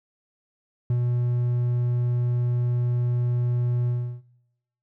triangle tone with ADSR envelope, 121.7 Hz, B2, 25 cents flat, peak -17 dBFS, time 0.9-4.22 s, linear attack 3 ms, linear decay 58 ms, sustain -2 dB, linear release 340 ms, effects noise-tail reverb RT60 1.0 s tail -21 dB re dry

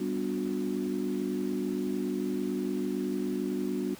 sine chord, G major seventh, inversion none, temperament equal with one note detuned, 196 / 246.9 / 293.7 / 362.8 Hz, G3 / B3 / D4 / F#4, 0 / 0 / 0 / -34 cents, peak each -34 dBFS, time 0-3.95 s, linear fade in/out 5 ms, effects pink hiss -49 dBFS RMS until 3.99 s + high-pass 100 Hz 12 dB/octave

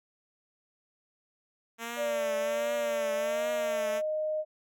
5% pulse tone with vibrato, 228.1 Hz, A#3, 37 cents flat, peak -24 dBFS, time 1.78-4.02 s, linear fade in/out 50 ms, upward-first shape triangle, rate 1.3 Hz, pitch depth 84 cents each way
sine tone with pitch glide, 587.3 to 617.6 Hz, D5 to D#5, 0 to -13 cents, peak -28 dBFS, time 1.96-4.45 s, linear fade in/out 50 ms, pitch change +87 cents, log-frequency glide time 3.11-3.41 s
effects none

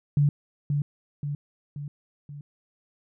sine tone with echo, 144.6 Hz, D3, 27 cents flat, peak -17 dBFS, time 0.17-0.29 s, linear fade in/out 2 ms, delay 530 ms, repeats 4, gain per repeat -5 dB, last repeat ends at 2.41 s, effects none

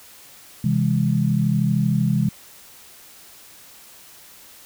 sine chord, C augmented, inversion none, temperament just, 130.81 / 163.52 / 204.4 Hz, C3 / E3 / G#3, 0 / -14 / -27 cents, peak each -21 dBFS, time 0.64-2.29 s, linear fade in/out 5 ms, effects white hiss -46 dBFS RMS until 4.65 s

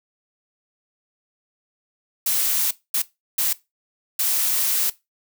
blue noise bursts at uneven times, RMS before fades -21 dBFS, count 4, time 2.26-2.71 / 2.94-3.02 / 3.38-3.53 / 4.19-4.9 s, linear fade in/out 5 ms, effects noise-tail reverb RT60 0.2 s tail -18 dB re dry

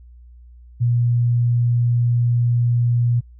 sine tone, 120 Hz, B2, 49 cents flat, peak -14 dBFS, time 0.8-3.21 s, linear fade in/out 20 ms, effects added 60 Hz sine -41 dBFS peak until 3.39 s

